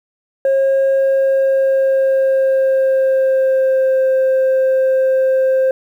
sine tone with pitch glide, 540 to 525.5 Hz, C#5 to C5, -45 to +7 cents, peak -8 dBFS, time 0.45-5.71 s, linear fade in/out 2 ms, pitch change -48 cents, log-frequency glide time 0.98-4.05 s, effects tanh soft clip ceiling -10 dBFS + 8-bit

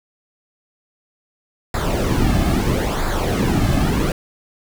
brown noise with flanger, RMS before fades -18 dBFS, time 1.74-4.12 s, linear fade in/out 2 ms, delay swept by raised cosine 0.34 to 2.14 ms, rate 0.76 Hz, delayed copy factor -0.65, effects none

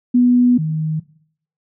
sine tone pair in turn, 246 / 156.54 Hz, B3 / D#3, -7 / +11 cents, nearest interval minor sixth, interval 782 cents, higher first, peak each -9 / -17 dBFS, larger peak first, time 0.14-0.58 / 0.58-1 s, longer first, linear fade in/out 10 ms, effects noise-tail reverb RT60 0.6 s tail -18 dB re dry

